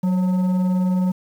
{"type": "tone with frequency modulation", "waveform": "sine", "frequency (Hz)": 185, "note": "F#3", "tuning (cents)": 0, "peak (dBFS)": -14, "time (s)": [0.03, 1.12], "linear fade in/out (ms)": 10, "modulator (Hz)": 721, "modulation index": 0.22, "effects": ["tanh soft clip ceiling -15 dBFS", "8-bit"]}